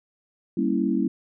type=chord; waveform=sine; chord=G diminished seventh; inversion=none; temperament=equal; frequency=196 / 233.1 / 277.2 / 329.6 Hz; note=G3 / Bb3 / Db4 / Fb4; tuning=0 / 0 / 0 / 0 cents; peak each=-26 dBFS; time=0.57-1.08 s; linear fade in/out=5 ms; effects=none